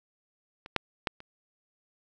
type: clicks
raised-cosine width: 0.3 ms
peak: -27 / -8 / -11 / -30 dBFS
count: 4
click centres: 0.661 / 0.763 / 1.072 / 1.204 s
effects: none